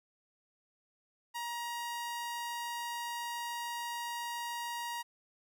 sawtooth tone, 947 Hz, A#5, 27 cents sharp, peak -33 dBFS, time 1.34-5.03 s, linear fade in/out 20 ms, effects none

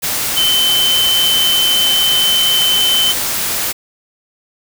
sine tone in noise, 3068 Hz, G7, 38 cents flat, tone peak -11 dBFS, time 0.36-3.13 s, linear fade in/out 20 ms, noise white, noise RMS -18 dBFS, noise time 0.02-3.73 s, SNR +4 dB, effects none

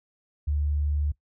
sine tone, 73.42 Hz, D2, in tune, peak -23 dBFS, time 0.47-1.12 s, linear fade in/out 10 ms, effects noise-tail reverb RT60 0.1 s tail -19 dB re dry

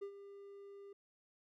triangle tone with ADSR envelope, 399.7 Hz, G4, 34 cents sharp, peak -38 dBFS, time 0.01-0.93 s, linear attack 16 ms, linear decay 82 ms, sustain -11 dB, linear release 5 ms, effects none

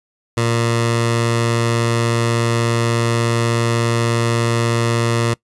15% pulse tone with notch filter, 116.54 Hz, A#2, in tune, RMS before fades -17 dBFS, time 0.37-5.34 s, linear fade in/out 5 ms, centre 270 Hz, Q 1.9, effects noise-tail reverb RT60 0.1 s tail -22 dB re dry + resampled to 24000 Hz

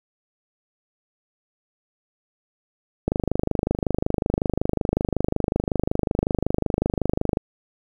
click train, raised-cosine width 2 ms, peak -7 dBFS, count 110, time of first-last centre 3.08-7.371 s, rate 25.4 Hz, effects 8-bit

